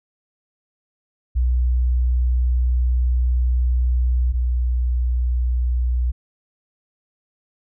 sine tone pair in turn, 61.74 / 61.31 Hz, B1 / B1, 0 / -12 cents, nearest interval unison, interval 12 cents, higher first, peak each -14 / -16 dBFS, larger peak first, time 1.35-4.33 / 4.33-6.12 s, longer first, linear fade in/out 20 ms, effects tanh soft clip ceiling -11 dBFS

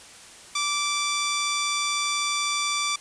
10% pulse tone, 1168 Hz, D6, 10 cents flat, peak -15 dBFS, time 0.55-2.96 s, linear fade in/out 5 ms, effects white hiss -46 dBFS RMS until 3 s + resampled to 22050 Hz

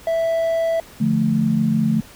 triangle tone, 659.3 Hz, E5, in tune, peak -15 dBFS, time 0.07-0.8 s, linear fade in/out 2 ms
sine chord, D minor, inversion none, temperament equal, 146.83 / 174.61 / 220 Hz, D3 / F3 / A3, 0 / 0 / 0 cents, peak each -22 / -22 / -17 dBFS, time 1-2.01 s, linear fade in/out 10 ms
effects pink hiss -44 dBFS RMS until 2.15 s

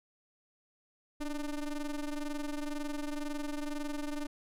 square ring-modulated tone, 150 Hz, D3, 37 cents sharp, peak -32 dBFS, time 1.2-4.27 s, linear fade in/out 10 ms, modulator 139 Hz, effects resampled to 32000 Hz

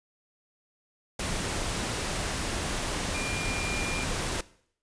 sine tone in noise, 2401 Hz, D7, 38 cents sharp, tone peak -34 dBFS, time 3.14-4.04 s, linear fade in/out 5 ms, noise pink, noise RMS -31 dBFS, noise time 1.19-4.41 s, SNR -6 dB, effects noise-tail reverb RT60 0.6 s tail -19 dB re dry + resampled to 22050 Hz

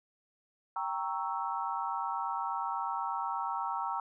sine chord, G diminished seventh, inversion none, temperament equal, 784 / 932.3 / 1108.7 / 1318.5 Hz, G5 / Bb5 / Db6 / Fb6, 0 / 0 / 0 / 0 cents, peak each -38 / -35 / -39 / -38 dBFS, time 0.76-4 s, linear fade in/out 2 ms, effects none

